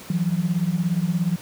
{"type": "beating tone pair", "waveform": "sine", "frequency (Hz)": [164.81, 181.81], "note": ["E3", "F#3"], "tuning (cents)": [0, -30], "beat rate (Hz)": 17, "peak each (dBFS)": -22, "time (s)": [0.1, 1.36], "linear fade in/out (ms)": 2, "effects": ["pink hiss -41 dBFS RMS until 1.41 s", "high-pass 100 Hz 12 dB/octave"]}